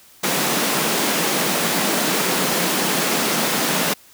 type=high-pass noise; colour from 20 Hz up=pink; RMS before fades=-20 dBFS; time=0.23-3.94 s; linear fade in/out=10 ms; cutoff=160 Hz; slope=48 dB/octave; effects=white hiss -49 dBFS RMS until 4.13 s